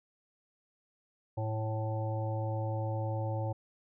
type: harmonic tone with a mistuned harmonic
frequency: 109.6 Hz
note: A2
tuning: 6 cents flat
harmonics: 1 / 3 / 5 / 7 / 8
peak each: -32 / -43 / -39 / -43 / -44 dBFS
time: 1.37-3.53 s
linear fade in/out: 10 ms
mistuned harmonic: 3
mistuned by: +20 cents
effects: none